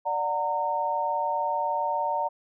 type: chord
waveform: sine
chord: D augmented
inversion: none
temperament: just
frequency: 587.3 / 734.2 / 917.7 Hz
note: D5 / F#5 / A#5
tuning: 0 / -14 / -27 cents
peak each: -31 / -31 / -26 dBFS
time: 0.05-2.29 s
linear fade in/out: 20 ms
effects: none